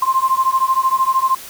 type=beating tone pair; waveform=sine; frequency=1046.5 / 1059.5 Hz; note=C6 / C6; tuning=0 / +21 cents; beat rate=13 Hz; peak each=-16 dBFS; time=0.02-1.35 s; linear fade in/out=5 ms; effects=white hiss -35 dBFS RMS until 1.49 s